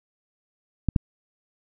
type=clicks; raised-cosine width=5 ms; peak=-9 / -6 dBFS; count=2; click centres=0.887 / 0.962 s; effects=none